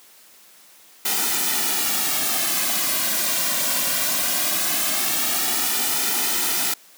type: noise with flanger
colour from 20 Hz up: white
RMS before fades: -22 dBFS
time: 1.05-6.74 s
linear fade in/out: 5 ms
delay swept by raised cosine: 1.8 to 2.34 ms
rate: 0.19 Hz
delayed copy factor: -0.65
effects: white hiss -50 dBFS RMS until 6.97 s + high-pass 200 Hz 12 dB/octave